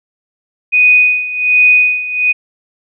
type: tone with tremolo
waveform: sine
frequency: 2487 Hz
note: D#7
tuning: 1 cent flat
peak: -4 dBFS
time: 0.72-2.33 s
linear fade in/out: 20 ms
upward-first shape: sine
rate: 1.3 Hz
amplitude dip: 80%
effects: none